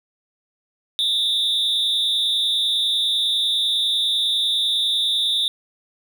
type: tone with amplitude modulation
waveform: triangle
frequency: 3628 Hz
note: A#7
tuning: 48 cents flat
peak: -12 dBFS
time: 0.99-5.48 s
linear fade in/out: 0 ms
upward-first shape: sine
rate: 230 Hz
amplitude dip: 100%
effects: none